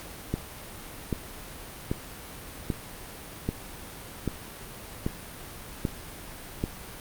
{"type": "click train", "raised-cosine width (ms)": 3, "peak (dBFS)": -13, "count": 9, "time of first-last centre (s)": [0.34, 6.639], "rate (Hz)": 1.27, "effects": ["pink hiss -42 dBFS RMS until 7 s", "Opus 48 kbps"]}